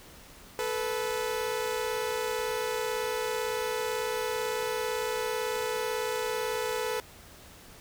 sawtooth tone pair together, 435.9 / 493.9 Hz, A4 / B4, -16 / 0 cents, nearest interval major second, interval 216 cents, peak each -28 / -28 dBFS, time 0.59-7 s, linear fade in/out 0 ms, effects pink hiss -51 dBFS RMS until 7.8 s

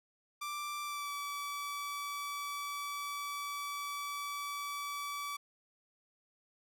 sawtooth tone with pitch glide, 1176 to 1149.8 Hz, D6 to D6, +2 to -37 cents, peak -34 dBFS, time 0.41-5.37 s, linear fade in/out 10 ms, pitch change -39 cents, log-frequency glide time 0.84-1.12 s, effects none

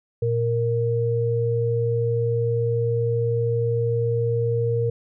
sine tone pair together, 116.54 / 466.2 Hz, A#2 / A#4, 0 / 0 cents, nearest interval 2 octaves, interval 2400 cents, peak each -22 dBFS, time 0.22-4.9 s, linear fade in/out 5 ms, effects none

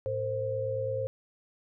sine tone cluster, 109 / 458 / 527 Hz, A2 / A#4 / C5, -16 / -31 / +12 cents, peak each -36 / -38 / -30 dBFS, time 0.06-1.07 s, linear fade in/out 0 ms, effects none

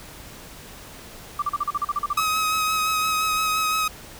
sine tone bursts, 1174.7 Hz, D6, in tune, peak -20 dBFS, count 12, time 1.39-2.203 s, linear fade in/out 5 ms, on 32 ms, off 39 ms
sawtooth tone with vibrato, 1270 Hz, D#6, 35 cents sharp, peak -17 dBFS, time 2.17-3.88 s, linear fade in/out 5 ms, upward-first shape sine, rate 5.8 Hz, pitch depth 17 cents each way
effects pink hiss -42 dBFS RMS until 4.19 s

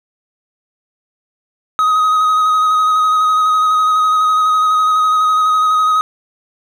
triangle tone with vibrato, 1259 Hz, D#6, 20 cents sharp, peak -8 dBFS, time 1.79-6.01 s, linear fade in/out 0 ms, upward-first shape square, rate 12 Hz, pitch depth 15 cents each way, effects none

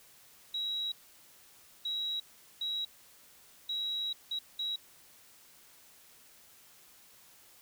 sine tone bursts at uneven times, 3865 Hz, B7, 38 cents flat, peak -32 dBFS, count 6, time 0.54-0.92 / 1.85-2.2 / 2.61-2.85 / 3.69-4.13 / 4.31-4.39 / 4.59-4.76 s, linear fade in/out 5 ms, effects white hiss -59 dBFS RMS until 7.61 s

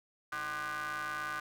35% pulse ring-modulated tone, 146.83 Hz, D3, in tune, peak -31 dBFS, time 0.32-1.4 s, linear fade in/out 5 ms, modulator 1350 Hz, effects none

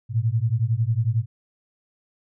sine beating tone pair, 108.5 / 119.5 Hz, A2 / A#2, -24 / +43 cents, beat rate 11 Hz, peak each -22 dBFS, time 0.09-1.26 s, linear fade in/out 50 ms, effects none

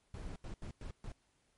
brown noise bursts at uneven times, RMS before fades -44 dBFS, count 5, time 0.14-0.36 / 0.44-0.54 / 0.62-0.71 / 0.81-0.91 / 1.04-1.12 s, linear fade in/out 2 ms, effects pink hiss -75 dBFS RMS until 1.57 s + MP3 48 kbps

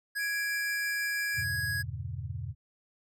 square tone, 1661.2 Hz, G#6, in tune, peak -31 dBFS, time 0.15-1.83 s, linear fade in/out 20 ms
square tone with tremolo, 2349 Hz, D7, in tune, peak -36 dBFS, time 0.18-1.45 s, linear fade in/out 50 ms, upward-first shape sine, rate 6.1 Hz, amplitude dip 25%
sine chord, E diminished seventh, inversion none, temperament just, 82.41 / 98.89 / 118.67 / 142.4 Hz, E2 / G2 / Bb2 / Db3, 0 / +16 / +31 / +47 cents, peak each -40 / -39 / -39 / -42 dBFS, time 1.34-2.55 s, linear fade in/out 50 ms
effects none

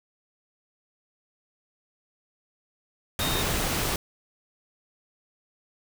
sine tone in noise, 3700 Hz, A#7, 14 cents flat, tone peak -31 dBFS, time 3.2-3.42 s, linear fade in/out 2 ms, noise pink, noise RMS -27 dBFS, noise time 3.19-3.96 s, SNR -7 dB, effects none

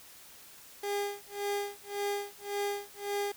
30% pulse tone with tremolo, 405.7 Hz, G#4, 41 cents flat, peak -27 dBFS, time 0.83-3.32 s, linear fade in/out 5 ms, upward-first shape sine, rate 1.8 Hz, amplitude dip 100%, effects white hiss -53 dBFS RMS until 3.36 s

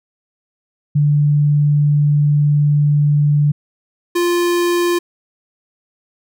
sine / square tone pair in turn, 146.83 / 348.6 Hz, D3 / F4, 0 / -3 cents, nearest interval octave + minor third, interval 1497 cents, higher second, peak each -10 / -14 dBFS, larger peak first, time 0.95-3.52 / 4.15-4.99 s, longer first, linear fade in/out 10 ms, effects none

